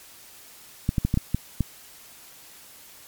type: clicks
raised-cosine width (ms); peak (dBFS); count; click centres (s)
5; -9; 7; 0.891 / 0.982 / 1.05 / 1.141 / 1.174 / 1.346 / 1.607
effects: white hiss -48 dBFS RMS until 3.07 s + MP3 96 kbps